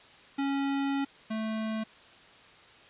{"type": "tone pair in turn", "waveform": "square", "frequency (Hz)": [276.7, 219.6], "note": ["C#4", "A3"], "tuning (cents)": [-3, -3], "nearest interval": "major third", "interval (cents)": 400, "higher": "first", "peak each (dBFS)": [-28, -31], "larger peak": "first", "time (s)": [[0.38, 1.05], [1.3, 1.84]], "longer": "first", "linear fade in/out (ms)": 10, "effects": ["white hiss -54 dBFS RMS until 2.89 s", "resampled to 8000 Hz"]}